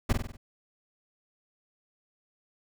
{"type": "noise with echo", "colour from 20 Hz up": "brown", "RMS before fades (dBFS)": -21, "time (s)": [0.09, 0.13], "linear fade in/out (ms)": 10, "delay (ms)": 48, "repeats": 5, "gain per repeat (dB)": -5, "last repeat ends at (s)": 0.37, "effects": []}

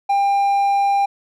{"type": "tone", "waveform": "triangle", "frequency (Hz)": 798, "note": "G5", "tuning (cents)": 31, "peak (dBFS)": -12, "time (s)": [0.09, 1.06], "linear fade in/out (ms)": 10, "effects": []}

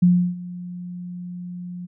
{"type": "tone with ADSR envelope", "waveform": "sine", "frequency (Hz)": 177.8, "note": "F3", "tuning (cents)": 31, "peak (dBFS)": -10, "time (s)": [0.02, 1.87], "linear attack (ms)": 10, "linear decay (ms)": 320, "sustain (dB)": -20, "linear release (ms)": 24, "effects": []}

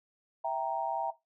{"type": "chord", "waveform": "sine", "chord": "E diminished", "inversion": "none", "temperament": "equal", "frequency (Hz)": [659.3, 784, 932.3], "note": ["E5", "G5", "Bb5"], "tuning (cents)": [0, 0, 0], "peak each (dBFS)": -34, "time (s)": [0.44, 1.11], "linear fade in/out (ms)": 10, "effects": ["noise-tail reverb RT60 0.2 s tail -17 dB re dry"]}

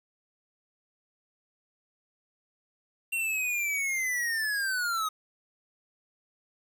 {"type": "linear sweep", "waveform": "square", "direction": "down", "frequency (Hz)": [2748, 1250], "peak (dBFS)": -28, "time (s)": [3.12, 5.09], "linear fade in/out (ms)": 10, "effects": ["9-bit"]}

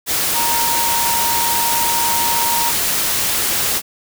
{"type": "tone in noise", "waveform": "sine", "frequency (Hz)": 933, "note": "A#5", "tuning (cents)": 1, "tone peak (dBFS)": -19, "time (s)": [0.33, 2.73], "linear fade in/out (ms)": 50, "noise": "white", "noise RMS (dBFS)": -18, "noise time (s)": [0.06, 3.82], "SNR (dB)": -4, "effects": []}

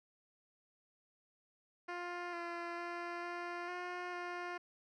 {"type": "tone with pitch steps", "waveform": "10% pulse", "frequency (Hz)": [351.6, 343.3, 346.1, 348.7, 357.1, 353.2], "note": ["F4", "F4", "F4", "F4", "F4", "F4"], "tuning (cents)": [12, -30, -16, -3, 39, 20], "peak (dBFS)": -32, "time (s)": [1.88, 4.58], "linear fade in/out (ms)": 10, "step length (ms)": 450, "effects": ["low-pass 3000 Hz 12 dB/octave"]}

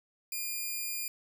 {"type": "tone", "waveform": "5% pulse", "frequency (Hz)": 2416, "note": "D7", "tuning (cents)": 48, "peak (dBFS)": -24, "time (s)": [0.32, 1.08], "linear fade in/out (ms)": 2, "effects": []}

